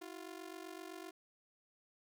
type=ring-modulated tone; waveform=sawtooth; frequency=349.2 Hz; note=F4; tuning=in tune; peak=-40 dBFS; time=0.01-1.11 s; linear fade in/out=10 ms; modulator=23.9 Hz; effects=none